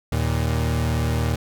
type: tone pair together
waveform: 35% pulse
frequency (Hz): 78.09 / 116.7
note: D#2 / A#2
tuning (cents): +7 / +2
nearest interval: perfect fifth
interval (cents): 695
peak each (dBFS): -21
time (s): 0.12-1.36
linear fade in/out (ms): 5
effects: none